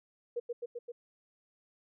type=tone with echo; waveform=sine; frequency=477.9 Hz; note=A#4; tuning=43 cents sharp; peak=-31 dBFS; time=0.36-0.4 s; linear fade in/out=10 ms; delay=130 ms; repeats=4; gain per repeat=-2 dB; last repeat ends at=0.92 s; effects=none